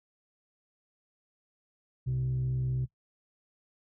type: tone pair together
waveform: sine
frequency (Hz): 64.2 / 128.4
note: C2 / C3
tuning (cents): -32 / -32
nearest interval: octave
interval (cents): 1200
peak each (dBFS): -37 / -26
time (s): 2.06-2.86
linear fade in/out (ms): 20
effects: noise-tail reverb RT60 0.1 s tail -18 dB re dry + tanh soft clip ceiling -25 dBFS